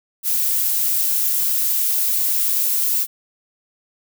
violet noise, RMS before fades -19 dBFS, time 0.23-3.07 s, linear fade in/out 50 ms, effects none

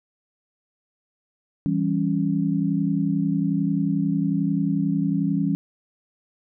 sine chord, C# diminished, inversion first, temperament equal, 164.81 / 196 / 277.2 Hz, E3 / G3 / C#4, 0 / 0 / 0 cents, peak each -24 dBFS, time 1.66-5.55 s, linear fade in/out 0 ms, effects none

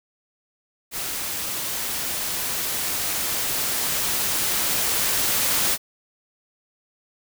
white noise with level ramp, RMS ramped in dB -29 to -21 dBFS, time 0.91-5.78 s, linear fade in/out 50 ms, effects none

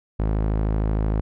sawtooth tone with low-pass filter, 53.2 Hz, G#1, 42 cents sharp, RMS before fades -22 dBFS, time 0.19-1.21 s, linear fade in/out 10 ms, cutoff 1100 Hz, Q 0.51, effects none

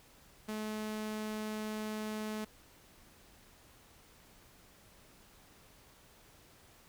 sawtooth tone, 215 Hz, A3, 40 cents flat, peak -33 dBFS, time 0.48-2.45 s, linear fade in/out 10 ms, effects pink hiss -61 dBFS RMS until 6.88 s

